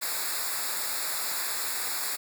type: noise with comb filter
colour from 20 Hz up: white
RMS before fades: -31 dBFS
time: 0.01-2.17 s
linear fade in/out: 20 ms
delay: 0.33 ms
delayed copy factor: -0.9
effects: none